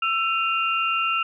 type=tone cluster; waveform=sine; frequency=1332 / 2485 / 2780 Hz; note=E6 / D#7 / F7; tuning=+18 / -3 / -9 cents; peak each=-23 / -31 / -24 dBFS; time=0.02-1.23 s; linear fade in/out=5 ms; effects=none